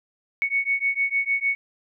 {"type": "beating tone pair", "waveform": "sine", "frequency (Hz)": [2217, 2223.6], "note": ["C#7", "C#7"], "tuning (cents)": [0, 5], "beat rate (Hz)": 6.6, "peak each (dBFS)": -24, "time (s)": [0.42, 1.55], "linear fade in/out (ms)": 0, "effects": []}